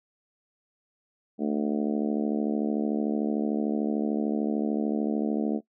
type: harmonic tone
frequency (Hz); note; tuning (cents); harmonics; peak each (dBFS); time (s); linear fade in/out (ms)
73.42; D2; 0; 3 / 4 / 5 / 6 / 7 / 8 / 9 / 10; -27 / -29 / -34 / -34 / -42 / -40 / -39 / -43; 1.38-5.61; 50
effects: noise-tail reverb RT60 0.1 s tail -20 dB re dry